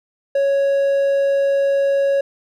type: tone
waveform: triangle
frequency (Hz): 554.4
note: C#5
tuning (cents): 0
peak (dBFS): -12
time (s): 0.35-2.21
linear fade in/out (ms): 5
effects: none

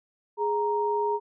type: tone pair together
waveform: sine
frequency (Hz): 416 / 934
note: G#4 / A#5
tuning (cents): +3 / +3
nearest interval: octave + major second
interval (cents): 1400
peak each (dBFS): -26 / -26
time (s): 0.37-1.2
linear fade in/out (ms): 50
effects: none

